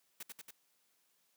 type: noise with echo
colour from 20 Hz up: white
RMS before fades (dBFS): -45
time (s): 0.2-0.23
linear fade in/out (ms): 5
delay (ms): 93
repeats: 3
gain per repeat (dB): -2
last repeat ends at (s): 0.509
effects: white hiss -75 dBFS RMS until 1.36 s + high-pass 150 Hz 12 dB/octave